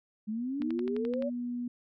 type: exponential sweep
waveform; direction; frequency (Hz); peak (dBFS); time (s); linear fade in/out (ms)
sine; up; 207.7 to 590; -31; 0.27-1.3; 20
type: tone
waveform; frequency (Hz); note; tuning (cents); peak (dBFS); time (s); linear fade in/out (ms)
sine; 243.1; B3; -27; -32; 0.6-1.68; 5
type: click train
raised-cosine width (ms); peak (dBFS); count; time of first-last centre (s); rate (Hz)
0.3; -28; 8; 0.62-1.223; 11.6
effects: none